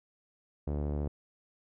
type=tone with low-pass filter; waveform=sawtooth; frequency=73.42 Hz; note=D2; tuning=in tune; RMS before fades=-33 dBFS; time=0.67-1.08 s; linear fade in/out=5 ms; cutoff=550 Hz; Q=1.1; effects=none